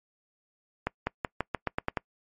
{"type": "accelerating click train", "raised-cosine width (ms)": 0.5, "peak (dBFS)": -12, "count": 9, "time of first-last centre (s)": [0.87, 1.972], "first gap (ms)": 200, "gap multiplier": 0.89, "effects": ["noise-tail reverb RT60 0.1 s tail -25 dB re dry", "MP3 48 kbps"]}